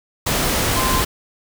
sine tone in noise, 1037 Hz, C6, 16 cents flat, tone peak -21 dBFS, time 0.76-1.02 s, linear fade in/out 10 ms, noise pink, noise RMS -19 dBFS, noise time 0.26-1.05 s, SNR -5 dB, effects none

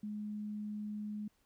sine tone, 210 Hz, G#3, 19 cents sharp, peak -38 dBFS, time 0.03-1.28 s, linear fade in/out 5 ms, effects pink hiss -75 dBFS RMS until 1.45 s

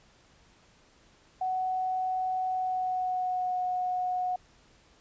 sine tone with pitch glide, 745 to 730.5 Hz, F#5 to F#5, +12 to -22 cents, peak -27 dBFS, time 1.41-4.36 s, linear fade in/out 5 ms, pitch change -34 cents, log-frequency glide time 2.48-3.6 s, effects pink hiss -61 dBFS RMS until 5 s + resampled to 16000 Hz

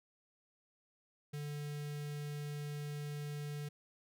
square tone with notch filter, 146.83 Hz, D3, in tune, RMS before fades -42 dBFS, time 1.33-3.69 s, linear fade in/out 10 ms, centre 920 Hz, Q 1.1, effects none

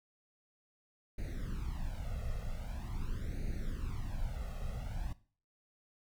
brown noise with flanger, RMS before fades -38 dBFS, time 1.18-5.13 s, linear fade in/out 5 ms, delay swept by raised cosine 0.46 to 1.56 ms, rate 0.44 Hz, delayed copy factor +1, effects noise-tail reverb RT60 0.4 s tail -17 dB re dry

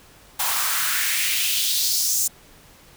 white noise with high-pass filter sweep, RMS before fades -22 dBFS, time 0.39-2.28 s, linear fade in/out 10 ms, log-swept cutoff 820 to 7100 Hz, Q 2.5, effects pink hiss -50 dBFS RMS until 2.96 s

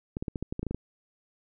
clicks, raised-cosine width 3 ms, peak -19 dBFS, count 11, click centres 0.169 / 0.225 / 0.282 / 0.358 / 0.426 / 0.525 / 0.594 / 0.63 / 0.667 / 0.71 / 0.746 s, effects none

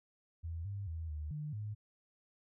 sine tone with pitch steps, 82.9 / 100.1 / 81.4 / 75.9 / 149.9 / 105.6 Hz, E2 / G2 / E2 / D#2 / D3 / G#2, +10 / +37 / -21 / -42 / +36 / +29 cents, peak -38 dBFS, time 0.43-1.75 s, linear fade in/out 20 ms, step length 220 ms, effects none

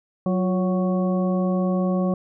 harmonic tone with a mistuned harmonic, 185 Hz, F#3, in tune, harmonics 1 / 2 / 3 / 4 / 6, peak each -20 / -29 / -27 / -34 / -35 dBFS, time 0.26-2.14 s, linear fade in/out 2 ms, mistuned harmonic 2, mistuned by -68 cents, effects none

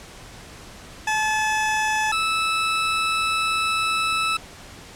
20% pulse tone pair in turn, 863 / 1309.6 Hz, A5 / E6, -34 / -12 cents, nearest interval perfect fifth, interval 722 cents, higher second, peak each -15 dBFS, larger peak neither, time 1.07-2.12 / 2.12-4.37 s, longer second, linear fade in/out 5 ms, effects pink hiss -42 dBFS RMS until 4.95 s + low-pass 9000 Hz 12 dB/octave

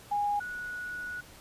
sine tone pair in turn, 821 / 1465.4 Hz, G#5 / F#6, -20 / -17 cents, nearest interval minor seventh, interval 1003 cents, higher second, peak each -26 / -35 dBFS, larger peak first, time 0.11-0.4 / 0.4-1.21 s, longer second, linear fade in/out 10 ms, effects pink hiss -52 dBFS RMS until 1.4 s + resampled to 32000 Hz

